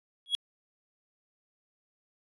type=tone with exponential growth; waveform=triangle; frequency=3326 Hz; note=G#7; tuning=2 cents sharp; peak=-19 dBFS; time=0.26-0.35 s; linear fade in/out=0 ms; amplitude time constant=19 ms; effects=resampled to 24000 Hz